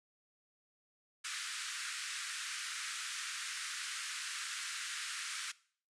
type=band-pass noise; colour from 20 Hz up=pink; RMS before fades=-42 dBFS; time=1.24-5.52 s; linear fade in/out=10 ms; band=1300 to 9700 Hz; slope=48 dB/octave; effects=noise-tail reverb RT60 0.5 s tail -20 dB re dry